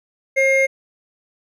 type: tone pair together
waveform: triangle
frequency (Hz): 537.3 / 2130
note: C5 / C7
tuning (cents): +46 / +30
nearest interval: 2 octaves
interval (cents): 2384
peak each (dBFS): -14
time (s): 0.36-0.67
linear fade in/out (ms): 20
effects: none